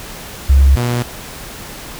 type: tone pair in turn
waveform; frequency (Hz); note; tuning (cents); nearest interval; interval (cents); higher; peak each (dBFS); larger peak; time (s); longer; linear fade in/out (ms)
sine / sawtooth; 68 / 121.16; C#2 / B2; -33 / -33; minor seventh; 1000; second; -5 / -11; first; 0.49-0.76 / 0.76-1.03; neither; 10
effects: pink hiss -31 dBFS RMS until 1.99 s